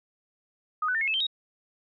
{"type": "tone with pitch steps", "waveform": "sine", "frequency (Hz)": [1244.5, 1497.2, 1801.1, 2167, 2607, 3136, 3773], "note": ["D#6", "F#6", "A6", "C#7", "E7", "G7", "A#7"], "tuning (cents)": [0, 20, 40, -40, -20, 0, 20], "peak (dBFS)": -24, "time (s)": [0.82, 1.268], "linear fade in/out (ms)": 5, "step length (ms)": 64, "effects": []}